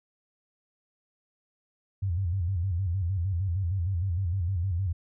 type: tone with vibrato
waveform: sine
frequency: 91 Hz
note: F#2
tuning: 28 cents flat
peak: -25 dBFS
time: 2.02-4.93 s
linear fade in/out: 10 ms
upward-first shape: square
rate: 6.5 Hz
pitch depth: 120 cents each way
effects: none